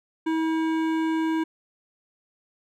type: tone with hard clipping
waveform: triangle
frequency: 321.4 Hz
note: E4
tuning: 44 cents flat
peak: -24 dBFS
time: 0.26-1.44 s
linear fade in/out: 10 ms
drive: 18 dB
effects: none